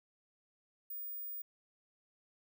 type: tone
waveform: sine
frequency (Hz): 15000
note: A#9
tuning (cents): +10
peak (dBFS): -40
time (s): 0.9-1.42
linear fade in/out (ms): 5
effects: none